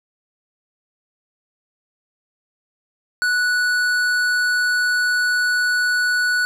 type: tone with tanh clipping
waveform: triangle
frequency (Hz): 1476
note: F#6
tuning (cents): -5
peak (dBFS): -18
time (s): 3.22-6.45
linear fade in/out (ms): 0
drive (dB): 17
effects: none